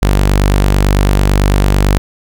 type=tone; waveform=sawtooth; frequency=49 Hz; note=G1; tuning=in tune; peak=-4 dBFS; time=0.02-1.98 s; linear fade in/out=0 ms; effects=none